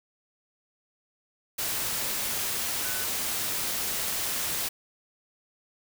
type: tone in noise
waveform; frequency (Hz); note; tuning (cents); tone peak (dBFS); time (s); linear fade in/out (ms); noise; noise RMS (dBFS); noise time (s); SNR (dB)
sine; 1498; F#6; +21; -39; 2.84-3.05; 10; white; -30; 1.58-4.69; -12
effects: none